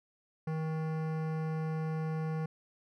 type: tone with hard clipping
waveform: sine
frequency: 158.3 Hz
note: D#3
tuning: 30 cents sharp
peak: -34 dBFS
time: 0.47-2.46 s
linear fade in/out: 5 ms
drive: 17 dB
effects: none